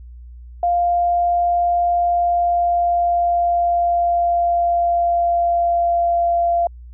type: tone with pitch glide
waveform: sine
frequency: 698.5 to 688.5 Hz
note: F5 to F5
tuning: 0 to -25 cents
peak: -14 dBFS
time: 0.63-6.67 s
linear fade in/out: 2 ms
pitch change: -25 cents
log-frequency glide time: 1.94-6.31 s
effects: added 60 Hz sine -35 dBFS peak until 6.93 s